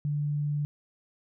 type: tone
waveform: sine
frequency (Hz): 146.83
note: D3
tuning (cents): 0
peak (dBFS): -26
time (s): 0.05-0.65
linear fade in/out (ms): 0
effects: none